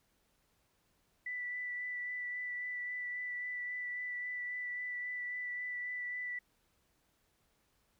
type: tone with vibrato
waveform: sine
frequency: 1975.5 Hz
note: B6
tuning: in tune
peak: -37 dBFS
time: 1.26-6.39 s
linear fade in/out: 5 ms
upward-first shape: sine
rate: 3.7 Hz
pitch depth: 12 cents each way
effects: pink hiss -75 dBFS RMS until 7.99 s